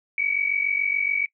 sine tone pair together, 2250 / 2297 Hz, C#7 / D7, +25 / -39 cents, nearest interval unison, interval 36 cents, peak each -24 dBFS, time 0.18-1.26 s, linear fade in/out 2 ms, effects noise-tail reverb RT60 0.1 s tail -22 dB re dry

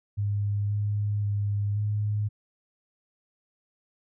sine tone with pitch steps, 102.2 / 103.5 / 102.2 / 104.7 Hz, G#2 / G#2 / G#2 / G#2, -27 / -5 / -27 / +15 cents, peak -24 dBFS, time 0.17-2.29 s, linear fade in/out 20 ms, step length 530 ms, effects none

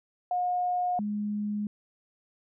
sine tone pair in turn, 719 / 208.2 Hz, F#5 / G#3, -50 / +5 cents, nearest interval octave + major sixth, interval 2145 cents, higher first, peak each -25 / -28 dBFS, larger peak first, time 0.31-0.99 / 0.99-1.67 s, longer neither, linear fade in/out 2 ms, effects none

